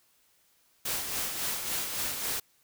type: noise with tremolo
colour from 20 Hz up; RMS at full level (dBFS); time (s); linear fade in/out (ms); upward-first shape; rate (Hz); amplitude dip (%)
white; -31; 0.85-2.4; 5; sine; 3.6; 45
effects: white hiss -67 dBFS RMS until 2.63 s